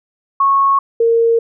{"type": "tone pair in turn", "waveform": "sine", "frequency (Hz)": [1100, 460.8], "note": ["C#6", "A#4"], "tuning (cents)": [-14, -20], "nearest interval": "octave + minor third", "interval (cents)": 1506, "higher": "first", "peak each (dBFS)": -9, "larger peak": "neither", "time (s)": [[0.4, 0.79], [1, 1.39]], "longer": "neither", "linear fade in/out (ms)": 5, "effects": []}